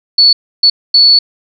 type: tone bursts at uneven times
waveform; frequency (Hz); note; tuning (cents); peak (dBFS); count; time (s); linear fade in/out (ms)
sine; 4435; C#8; 0; -3; 3; 0.18-0.33 / 0.63-0.7 / 0.94-1.19; 5
effects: none